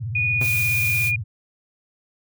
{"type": "tone with vibrato", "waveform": "sine", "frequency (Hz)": 111.7, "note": "A2", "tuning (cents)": 27, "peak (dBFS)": -25, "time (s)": [0, 1.24], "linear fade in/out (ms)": 20, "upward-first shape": "sine", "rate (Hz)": 17, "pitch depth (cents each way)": 250}
{"type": "tone with pitch glide", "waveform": "sine", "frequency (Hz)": [2462, 2431], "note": ["D#7", "D#7"], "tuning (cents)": [-19, -41], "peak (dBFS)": -19, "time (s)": [0.15, 1.16], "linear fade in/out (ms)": 5, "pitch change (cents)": -22, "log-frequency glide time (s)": [0.26, 0.88]}
{"type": "noise", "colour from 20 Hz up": "blue", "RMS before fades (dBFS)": -29, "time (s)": [0.4, 1.12], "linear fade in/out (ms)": 50}
{"type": "tone with exponential decay", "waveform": "sawtooth", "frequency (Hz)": 125.5, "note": "B2", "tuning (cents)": 28, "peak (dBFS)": -22, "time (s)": [0.41, 0.53], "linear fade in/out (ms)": 5, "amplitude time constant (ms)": 25}
{"effects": []}